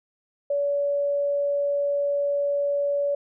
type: tone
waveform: sine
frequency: 570 Hz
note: C#5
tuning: 48 cents sharp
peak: -21 dBFS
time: 0.5-3.15 s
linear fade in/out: 5 ms
effects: none